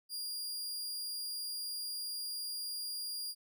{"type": "tone", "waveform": "sawtooth", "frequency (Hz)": 4821, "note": "D8", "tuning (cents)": 45, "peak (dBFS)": -35, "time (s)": [0.09, 3.35], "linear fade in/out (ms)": 50, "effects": []}